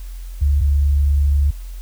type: tone pair in turn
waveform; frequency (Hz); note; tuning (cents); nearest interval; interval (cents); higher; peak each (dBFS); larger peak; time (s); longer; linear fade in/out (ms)
sine; 71.4 / 71.4; D2 / D2; -48 / -48; unison; 0; neither; -12; neither; 0.41-0.61 / 0.61-1.51; second; 10
effects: added 43 Hz sine -28 dBFS peak until 1.81 s + white hiss -48 dBFS RMS until 1.81 s